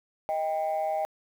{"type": "tone pair together", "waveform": "sine", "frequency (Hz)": [628, 791.2], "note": ["D#5", "G5"], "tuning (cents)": [16, 16], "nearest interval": "major third", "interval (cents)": 400, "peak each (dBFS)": -27, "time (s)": [0.29, 1.05], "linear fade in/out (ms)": 0, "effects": ["tanh soft clip ceiling -22 dBFS", "9-bit"]}